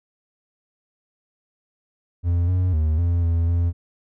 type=tone with pitch steps; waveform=triangle; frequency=86.5 / 91.2 / 77.9 / 86.1 / 83.9 / 85.8 Hz; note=F2 / F#2 / D#2 / F2 / E2 / F2; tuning=-16 / -24 / +3 / -24 / +31 / -30 cents; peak=-15 dBFS; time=2.23-3.73 s; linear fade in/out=50 ms; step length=250 ms; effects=none